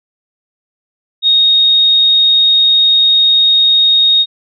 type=tone; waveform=sine; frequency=3729 Hz; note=A#7; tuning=in tune; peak=-6 dBFS; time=1.22-4.26 s; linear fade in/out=50 ms; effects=none